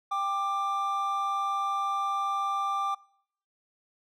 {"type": "tone pair together", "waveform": "triangle", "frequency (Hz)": [791, 1183.5], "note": ["G5", "D6"], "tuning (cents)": [15, 13], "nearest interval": "perfect fifth", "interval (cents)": 698, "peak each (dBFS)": [-30, -26], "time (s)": [0.11, 2.95], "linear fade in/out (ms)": 10, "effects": ["noise-tail reverb RT60 0.6 s tail -22 dB re dry"]}